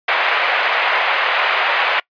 white band-pass noise, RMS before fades -17 dBFS, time 0.08-2 s, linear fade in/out 5 ms, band 570 to 2600 Hz, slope 24 dB/octave, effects noise-tail reverb RT60 0.1 s tail -24 dB re dry + resampled to 11025 Hz

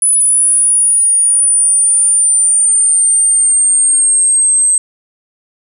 sine linear sweep, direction down, 9956 to 8260 Hz, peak -7 dBFS, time 0.02-4.78 s, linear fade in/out 2 ms, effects none

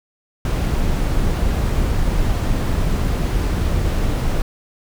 brown noise, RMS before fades -18 dBFS, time 0.45-4.42 s, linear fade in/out 2 ms, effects none

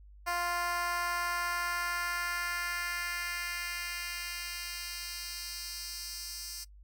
10% pulse tone with high-pass filter sweep, 349.2 Hz, F4, in tune, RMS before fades -36 dBFS, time 0.26-6.65 s, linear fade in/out 20 ms, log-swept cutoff 760 to 5700 Hz, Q 1.4, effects noise-tail reverb RT60 0.1 s tail -21 dB re dry + added 50 Hz sine -51 dBFS peak until 6.83 s

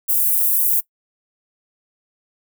white high-pass noise, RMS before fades -17 dBFS, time 0.08-0.81 s, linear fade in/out 20 ms, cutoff 11000 Hz, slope 24 dB/octave, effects noise-tail reverb RT60 0.1 s tail -21 dB re dry

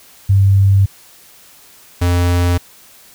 sine / square tone pair in turn, 98 / 87.97 Hz, G2 / F2, 0 / +13 cents, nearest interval major second, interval 187 cents, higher first, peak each -7 / -12 dBFS, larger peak first, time 0.29-0.86 / 2.01-2.58 s, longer neither, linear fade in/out 10 ms, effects white hiss -44 dBFS RMS until 3.14 s

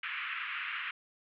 white band-pass noise, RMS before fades -38 dBFS, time 0.03-0.91 s, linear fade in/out 5 ms, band 1200 to 2800 Hz, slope 48 dB/octave, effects none

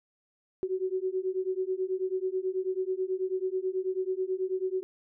sine beating tone pair, 370 / 379.2 Hz, F#4 / F#4, 0 / +43 cents, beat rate 9.2 Hz, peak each -31 dBFS, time 0.63-4.83 s, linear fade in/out 0 ms, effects none

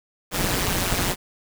pink noise with amplitude modulation, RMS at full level -20 dBFS, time 0.31-1.16 s, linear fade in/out 50 ms, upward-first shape sine, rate 182 Hz, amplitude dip 80%, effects none

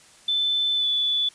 sine tone with pitch glide, 3521 to 3463 Hz, A7 to A7, 0 to -28 cents, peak -20 dBFS, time 0.28-1.29 s, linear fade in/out 5 ms, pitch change -28 cents, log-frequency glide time 0.76-0.86 s, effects white hiss -52 dBFS RMS until 1.34 s + resampled to 22050 Hz

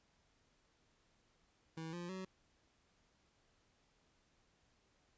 25% pulse tone with pitch steps, 161.7 / 174.31 / 187.9 Hz, E3 / F3 / F#3, -33 / -3 / +27 cents, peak -40 dBFS, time 1.77-2.25 s, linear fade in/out 5 ms, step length 160 ms, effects pink hiss -75 dBFS RMS until 5.17 s + resampled to 16000 Hz

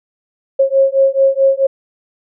sine beating tone pair, 539 / 543.6 Hz, C#5 / C#5, -49 / -34 cents, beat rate 4.6 Hz, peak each -12 dBFS, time 0.59-1.67 s, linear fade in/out 10 ms, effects none

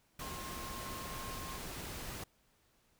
sine tone in noise, 1068 Hz, C6, 35 cents sharp, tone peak -47 dBFS, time 0.21-1.58 s, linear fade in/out 5 ms, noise pink, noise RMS -44 dBFS, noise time 0.19-2.24 s, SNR -6 dB, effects pink hiss -72 dBFS RMS until 2.99 s

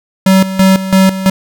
square tone with tremolo, 190.4 Hz, F#3, 50 cents sharp, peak -5 dBFS, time 0.26-1.3 s, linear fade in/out 5 ms, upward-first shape square, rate 3 Hz, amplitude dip 75%, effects none

